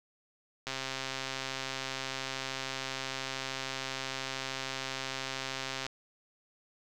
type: click train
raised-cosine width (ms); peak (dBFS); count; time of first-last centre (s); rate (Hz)
0.2; -18; 692; 0.67-5.865; 133
effects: none